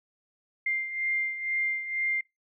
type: beating tone pair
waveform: sine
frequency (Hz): 2100 / 2102.1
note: C7 / C7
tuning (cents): +6 / +8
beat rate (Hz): 2.1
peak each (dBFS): -28 / -34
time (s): 0.66-2.21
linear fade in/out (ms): 5
effects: noise-tail reverb RT60 0.2 s tail -25 dB re dry